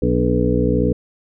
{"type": "harmonic tone with a mistuned harmonic", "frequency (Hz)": 61.2, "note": "B1", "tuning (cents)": -15, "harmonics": [1, 2, 3, 4, 5, 7, 8], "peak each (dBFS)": [-22, -22, -22, -22, -22, -22, -22], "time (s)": [0.02, 0.93], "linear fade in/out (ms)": 5, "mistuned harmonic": 5, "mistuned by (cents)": -43, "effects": []}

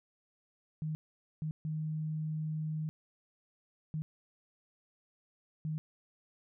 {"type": "tone bursts at uneven times", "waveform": "sine", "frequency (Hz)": 155.56, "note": "D#3", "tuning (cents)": 0, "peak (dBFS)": -33, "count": 5, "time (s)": [[0.82, 0.95], [1.42, 1.51], [1.65, 2.89], [3.94, 4.02], [5.65, 5.78]], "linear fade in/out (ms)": 0, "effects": []}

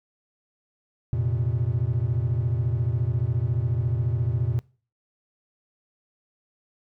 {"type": "chord", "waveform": "triangle", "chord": "F suspended fourth", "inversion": "none", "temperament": "equal", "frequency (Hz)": [87.31, 116.54, 130.81], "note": ["F2", "Bb2", "C3"], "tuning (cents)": [0, 0, 0], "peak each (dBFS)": [-27, -22, -25], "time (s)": [1.13, 4.59], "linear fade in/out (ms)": 0, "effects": ["noise-tail reverb RT60 0.4 s tail -23 dB re dry", "tanh soft clip ceiling -11 dBFS"]}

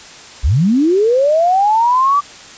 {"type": "linear sweep", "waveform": "sine", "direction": "up", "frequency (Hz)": [49, 1172], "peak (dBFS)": -9, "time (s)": [0.43, 2.21], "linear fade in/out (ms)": 20, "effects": ["white hiss -36 dBFS RMS until 2.57 s", "resampled to 16000 Hz"]}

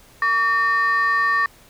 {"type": "tone pair together", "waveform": "sine", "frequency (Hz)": [1142, 1820.2], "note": ["D6", "A#6"], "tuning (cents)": [-49, -42], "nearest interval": "minor sixth", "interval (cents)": 807, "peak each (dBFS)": -17, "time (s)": [0.22, 1.46], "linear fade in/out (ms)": 2, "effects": ["tanh soft clip ceiling -12 dBFS", "pink hiss -50 dBFS RMS until 1.69 s"]}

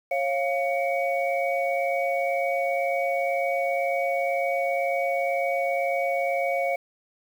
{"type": "tone cluster", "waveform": "sine", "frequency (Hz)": [548, 696, 2249], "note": ["C#5", "F5", "C#7"], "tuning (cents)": [-20, -6, 24], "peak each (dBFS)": [-26, -26, -30], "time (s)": [0.11, 6.76], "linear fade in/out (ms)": 5, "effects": ["8-bit"]}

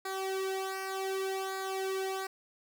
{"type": "tone with flanger", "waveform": "sawtooth", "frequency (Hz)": 383.3, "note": "G4", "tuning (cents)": -39, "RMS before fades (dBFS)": -35, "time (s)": [0.05, 2.27], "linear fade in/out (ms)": 5, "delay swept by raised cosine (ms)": [0.34, 2.34], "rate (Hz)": 0.66, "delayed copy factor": -0.8, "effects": []}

